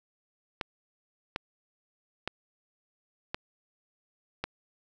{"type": "clicks", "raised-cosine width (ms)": 0.3, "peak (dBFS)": -15, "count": 5, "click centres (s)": [0.612, 1.361, 2.276, 3.345, 4.44], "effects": []}